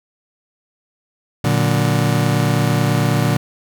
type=chord; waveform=35% pulse; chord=Bb augmented; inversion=none; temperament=just; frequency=116.54 / 145.68 / 182.1 Hz; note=Bb2 / D3 / F#3; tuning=0 / -14 / -27 cents; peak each=-16 / -16 / -20 dBFS; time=1.44-3.37 s; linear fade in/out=5 ms; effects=none

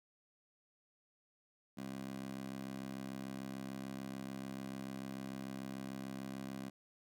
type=tone with high-pass filter; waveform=15% pulse; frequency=66.8 Hz; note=C2; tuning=36 cents sharp; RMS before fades=-45 dBFS; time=1.77-6.7 s; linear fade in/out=10 ms; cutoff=210 Hz; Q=1.7; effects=none

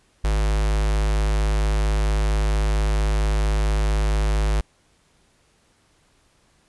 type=tone with notch filter; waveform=square; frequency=52.2 Hz; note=G#1; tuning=10 cents sharp; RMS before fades=-20 dBFS; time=0.24-4.61 s; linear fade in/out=5 ms; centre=220 Hz; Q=1.4; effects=pink hiss -61 dBFS RMS until 6.68 s + resampled to 24000 Hz

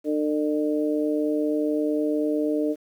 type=harmonic tone; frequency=150.7 Hz; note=D3; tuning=45 cents sharp; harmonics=2 / 3 / 4; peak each=-23 / -27 / -29 dBFS; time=0.04-2.76 s; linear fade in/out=50 ms; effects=9-bit

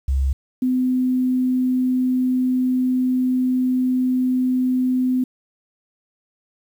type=tone pair in turn; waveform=sine; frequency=67.4 / 254.5 Hz; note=C#2 / C4; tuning=-48 / -48 cents; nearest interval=octave + major seventh; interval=2300 cents; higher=second; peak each=-16 dBFS; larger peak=neither; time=0.08-0.33 / 0.62-5.24 s; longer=second; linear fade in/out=5 ms; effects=8-bit

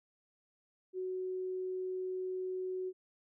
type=tone; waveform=sine; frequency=371.1 Hz; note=F#4; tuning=5 cents sharp; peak=-35 dBFS; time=0.93-2.93 s; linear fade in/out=50 ms; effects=none

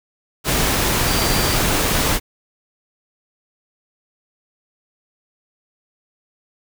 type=tone in noise; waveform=sine; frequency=4699 Hz; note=D8; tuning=in tune; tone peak=-27 dBFS; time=1.04-1.58 s; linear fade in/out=50 ms; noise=pink; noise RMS=-18 dBFS; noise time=0.44-2.2 s; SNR=-12 dB; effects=none

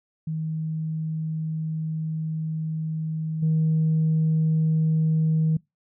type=tone with level steps; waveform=sine; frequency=158.4 Hz; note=D#3; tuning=31 cents sharp; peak=-25 / -17 dBFS; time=0.27-5.57 s; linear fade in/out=5 ms; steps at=3.42 s; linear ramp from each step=10 ms; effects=noise-tail reverb RT60 0.2 s tail -25 dB re dry + tanh soft clip ceiling -15 dBFS

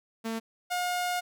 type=tone pair in turn; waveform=sawtooth; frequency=225.5 / 715.9 Hz; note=A3 / F5; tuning=+43 / +43 cents; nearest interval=octave + minor sixth; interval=2000 cents; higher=second; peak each=-27 / -24 dBFS; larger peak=second; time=0.24-0.4 / 0.7-1.21 s; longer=second; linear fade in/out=20 ms; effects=none

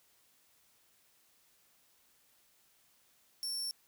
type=tone; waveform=sawtooth; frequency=5440 Hz; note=F8; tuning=46 cents flat; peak=-33 dBFS; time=3.43-3.71 s; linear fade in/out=0 ms; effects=white hiss -69 dBFS RMS until 3.87 s

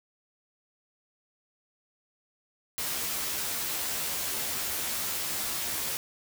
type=noise with comb filter; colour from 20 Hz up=white; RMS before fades=-32 dBFS; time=2.78-5.97 s; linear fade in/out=0 ms; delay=13 ms; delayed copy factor=+0.75; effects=none

